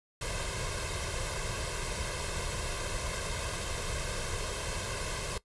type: noise with comb filter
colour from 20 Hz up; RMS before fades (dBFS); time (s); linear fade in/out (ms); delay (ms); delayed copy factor
pink; -35; 0.21-5.38; 5; 1.9; +0.75
effects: noise-tail reverb RT60 0.1 s tail -18 dB re dry + resampled to 24000 Hz